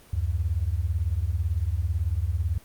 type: beating tone pair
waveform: sine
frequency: 73.7 / 91.7 Hz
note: D2 / F#2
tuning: +7 / -15 cents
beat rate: 18 Hz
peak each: -26 dBFS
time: 0.13-2.58 s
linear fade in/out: 5 ms
effects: pink hiss -53 dBFS RMS until 2.64 s + Opus 24 kbps